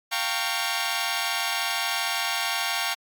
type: chord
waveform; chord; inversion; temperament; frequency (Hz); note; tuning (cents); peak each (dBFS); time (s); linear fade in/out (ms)
10% pulse; G half-diminished seventh; third; equal with one note detuned; 698.5 / 784 / 918.4 / 1108.7; F5 / G5 / Bb5 / Db6; 0 / 0 / -26 / 0; -22; 0.11-2.95; 20
effects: AAC 64 kbps